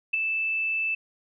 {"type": "tone with ADSR envelope", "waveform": "sine", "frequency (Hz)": 2637, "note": "E7", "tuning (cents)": 0, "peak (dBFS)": -18, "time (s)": [0.13, 0.95], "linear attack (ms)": 11, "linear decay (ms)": 9, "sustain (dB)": -6, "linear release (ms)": 7, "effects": []}